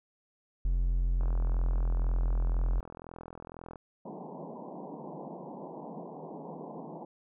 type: tone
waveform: triangle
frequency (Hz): 43.71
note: F1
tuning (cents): +2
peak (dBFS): -23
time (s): 0.65-2.8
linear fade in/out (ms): 0
type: click train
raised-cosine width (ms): 1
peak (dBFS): -30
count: 108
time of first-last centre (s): 1.21-3.758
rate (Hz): 42
type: band-pass noise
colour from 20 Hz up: pink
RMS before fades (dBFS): -43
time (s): 4.05-7.05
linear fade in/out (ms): 5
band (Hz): 150 to 1000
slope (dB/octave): 96
effects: none